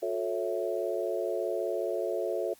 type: chord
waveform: sine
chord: F# minor seventh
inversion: none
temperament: equal with one note detuned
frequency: 361.1 / 440 / 554.4 / 659.3 Hz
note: F#4 / A4 / C#5 / E5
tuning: -42 / 0 / 0 / 0 cents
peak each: -34 dBFS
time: 0.02-2.54 s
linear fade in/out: 10 ms
effects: white hiss -59 dBFS RMS until 2.59 s + Opus 48 kbps